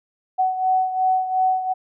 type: beating tone pair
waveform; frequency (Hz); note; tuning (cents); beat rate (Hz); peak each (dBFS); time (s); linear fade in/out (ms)
sine; 748 / 750.8; F#5 / F#5; +19 / +25; 2.8; -18 / -24; 0.38-1.74; 20
effects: none